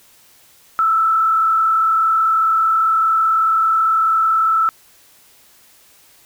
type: tone with frequency modulation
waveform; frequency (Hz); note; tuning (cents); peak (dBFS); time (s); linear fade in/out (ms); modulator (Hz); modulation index
sine; 1318.5; E6; 0; -12; 0.79-4.69; 0; 38.1; 0.61
effects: white hiss -50 dBFS RMS until 6.25 s